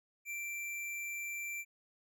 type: tone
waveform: square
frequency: 2350 Hz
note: D7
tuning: 1 cent sharp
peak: -39 dBFS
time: 0.25-1.65 s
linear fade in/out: 50 ms
effects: none